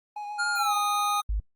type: tone with vibrato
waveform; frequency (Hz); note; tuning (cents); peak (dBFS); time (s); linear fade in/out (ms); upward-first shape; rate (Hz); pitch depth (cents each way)
triangle; 830.6; G#5; 0; -30; 0.16-0.78; 5; sine; 7; 15
type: tone with pitch glide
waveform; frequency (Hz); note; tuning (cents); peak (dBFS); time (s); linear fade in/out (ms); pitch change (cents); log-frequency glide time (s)
square; 1411 to 1242.6; F6 to D#6; +17 to -3; -26; 0.38-1.22; 20; -220; 0.56-0.74
type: harmonic tone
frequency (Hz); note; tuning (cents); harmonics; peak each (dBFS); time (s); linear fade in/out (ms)
819; G#5; -24; 1 / 3 / 5; -28 / -38 / -42; 0.56-1.21; 10
type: tone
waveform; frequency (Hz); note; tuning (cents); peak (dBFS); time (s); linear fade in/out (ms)
sine; 51.91; G#1; 0; -24; 1.29-1.4; 5
effects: Opus 32 kbps